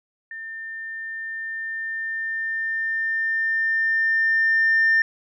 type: tone with level ramp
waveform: sine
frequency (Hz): 1800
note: A6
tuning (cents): +39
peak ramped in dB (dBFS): -32 to -13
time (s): 0.31-5.02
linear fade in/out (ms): 2
effects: tanh soft clip ceiling -12 dBFS